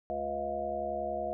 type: harmonic tone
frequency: 70.8 Hz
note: C#2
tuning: 37 cents sharp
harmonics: 1 / 3 / 5 / 7 / 9 / 10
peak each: -47 / -45 / -43 / -40 / -35 / -36 dBFS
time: 0.1-1.33 s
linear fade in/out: 0 ms
effects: none